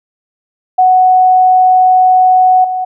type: tone with level steps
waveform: sine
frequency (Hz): 741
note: F#5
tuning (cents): +2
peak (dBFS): -4 / -13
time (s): 0.78-2.85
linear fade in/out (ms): 10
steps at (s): 2.64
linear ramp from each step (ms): 5
effects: none